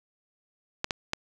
clicks, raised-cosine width 0.2 ms, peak -10 dBFS, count 3, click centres 0.844 / 0.908 / 1.134 s, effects none

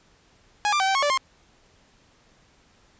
sawtooth tone with pitch steps, 830 / 1186 / 767 / 775 / 1094 / 582 / 1062 Hz, G#5 / D6 / G5 / G5 / C#6 / D5 / C6, -1 / +17 / -38 / -20 / -23 / -16 / +25 cents, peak -16 dBFS, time 0.65-1.175 s, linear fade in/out 0 ms, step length 75 ms, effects pink hiss -59 dBFS RMS until 2.99 s + resampled to 16000 Hz

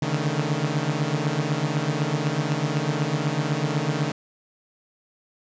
sawtooth tone cluster, 139.8 / 147.8 / 155.8 / 222.3 Hz, C#3 / D3 / D#3 / A3, +15 / +11 / +3 / +18 cents, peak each -23 / -27 / -22 / -29 dBFS, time 0.02-4.12 s, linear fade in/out 5 ms, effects resampled to 16000 Hz + 9-bit

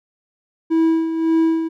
triangle tone with tremolo, 325.3 Hz, E4, 23 cents flat, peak -10 dBFS, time 0.7-1.69 s, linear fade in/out 20 ms, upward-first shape sine, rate 1.8 Hz, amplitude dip 60%, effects none

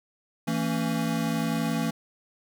square chord, A major, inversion second, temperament equal with one note detuned, 164.81 / 225.8 / 277.2 Hz, E3 / A3 / C#4, 0 / +45 / 0 cents, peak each -30 / -29 / -32 dBFS, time 0.47-1.91 s, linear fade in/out 10 ms, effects none

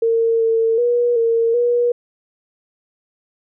sine tone with pitch steps, 456.9 / 452.2 / 481.4 / 459.2 / 481.4 Hz, A#4 / A4 / B4 / A#4 / B4, -35 / +47 / -44 / -26 / -44 cents, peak -13 dBFS, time 0.02-1.92 s, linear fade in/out 5 ms, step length 380 ms, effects none

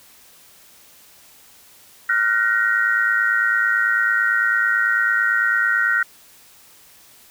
sine tone cluster, 1400 / 1509 / 1881 Hz, F6 / F#6 / A#6, +4 / +34 / +15 cents, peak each -20 dBFS, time 2.09-6.03 s, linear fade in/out 5 ms, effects white hiss -49 dBFS RMS until 7.3 s

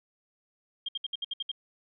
sine tone bursts, 3211 Hz, G7, 41 cents sharp, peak -30 dBFS, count 8, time 0.86-1.516 s, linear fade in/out 5 ms, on 26 ms, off 64 ms, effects none

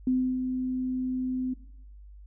sine tone with ADSR envelope, 255.8 Hz, C4, 39 cents flat, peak -21 dBFS, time 0.07-1.54 s, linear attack 3 ms, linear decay 310 ms, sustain -6 dB, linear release 10 ms, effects noise-tail reverb RT60 0.7 s tail -17 dB re dry + added 50 Hz sine -45 dBFS peak until 2.26 s

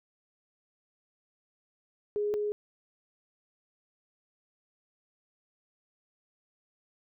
sine tone pair in turn, 415.3 / 417 Hz, G#4 / G#4, 0 / +7 cents, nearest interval unison, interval 7 cents, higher second, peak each -27 / -28 dBFS, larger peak first, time 2.16-2.34 / 2.34-2.52 s, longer neither, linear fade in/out 0 ms, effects none

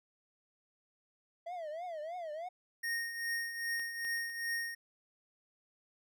triangle tone with vibrato, 659.3 Hz, E5, in tune, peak -37 dBFS, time 1.46-2.49 s, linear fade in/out 10 ms, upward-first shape triangle, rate 3.2 Hz, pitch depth 200 cents each way
square tone with tremolo, 1855 Hz, A#6, 9 cents flat, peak -33 dBFS, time 2.83-4.75 s, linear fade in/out 10 ms, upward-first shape triangle, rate 2.5 Hz, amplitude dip 65%
clicks, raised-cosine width 0.3 ms, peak -36 / -36 / -43 / -46 dBFS, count 4, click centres 3.796 / 4.049 / 4.174 / 4.298 s
effects none

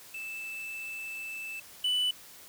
triangle tone pair in turn, 2637 / 2984 Hz, E7 / F#7, 0 / +14 cents, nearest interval major second, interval 214 cents, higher second, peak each -35 / -24 dBFS, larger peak second, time 0.14-1.6 / 1.84-2.11 s, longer first, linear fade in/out 5 ms, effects white hiss -51 dBFS RMS until 2.48 s

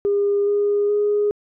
sine tone with pitch steps, 404.8 / 409.5 / 414.3 Hz, G#4 / G#4 / G#4, -44 / -24 / -4 cents, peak -15 dBFS, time 0.05-1.31 s, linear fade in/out 0 ms, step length 420 ms, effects tanh soft clip ceiling -11 dBFS

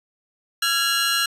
35% pulse tone cluster, 1365 / 1657 / 2863 / 4103 Hz, F6 / G#6 / F7 / C8, -40 / -4 / +42 / -35 cents, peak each -23 dBFS, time 0.62-1.26 s, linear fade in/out 5 ms, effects resampled to 32000 Hz

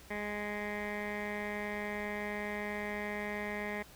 15% pulse tone with low-pass filter, 207.7 Hz, G#3, in tune, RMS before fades -38 dBFS, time 0.1-3.83 s, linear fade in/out 10 ms, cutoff 2000 Hz, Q 3.8, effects added 60 Hz sine -57 dBFS peak until 3.95 s + pink hiss -56 dBFS RMS until 3.95 s

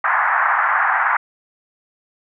white band-pass noise, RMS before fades -17 dBFS, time 0.04-1.17 s, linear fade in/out 5 ms, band 770 to 1800 Hz, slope 48 dB/octave, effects none

